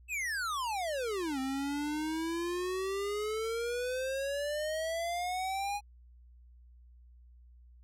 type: exponential two-way sweep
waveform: square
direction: down then up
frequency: 2665 to 261.6 to 829 Hz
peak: -33 dBFS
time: 0.08-5.81 s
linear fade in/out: 50 ms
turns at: 1.39 s
effects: added 60 Hz sine -54 dBFS peak until 7.83 s + low-pass 12000 Hz 12 dB/octave